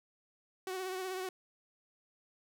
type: tone with vibrato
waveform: sawtooth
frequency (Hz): 373.4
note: F#4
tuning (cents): +16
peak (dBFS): -33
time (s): 0.67-1.29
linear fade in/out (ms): 2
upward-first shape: triangle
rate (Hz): 16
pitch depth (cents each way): 43
effects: none